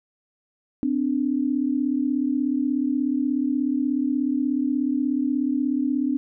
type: tone pair together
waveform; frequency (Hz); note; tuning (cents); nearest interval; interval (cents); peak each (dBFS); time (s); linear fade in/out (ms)
sine; 256.5 / 293.1; C4 / D4; -34 / -3; major second; 231; -23; 0.83-6.17; 0
effects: none